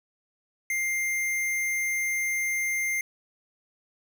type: tone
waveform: square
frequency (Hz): 2100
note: C7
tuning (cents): +6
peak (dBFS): -26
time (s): 0.7-3.01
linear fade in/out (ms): 2
effects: none